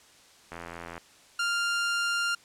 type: click train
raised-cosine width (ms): 0.5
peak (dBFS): -24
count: 40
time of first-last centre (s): 0.52-0.979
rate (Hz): 85
type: tone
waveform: sawtooth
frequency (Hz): 1396.9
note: F6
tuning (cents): 0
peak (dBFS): -22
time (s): 1.39-2.35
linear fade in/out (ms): 5
effects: white hiss -56 dBFS RMS until 2.44 s + low-pass 8000 Hz 12 dB/octave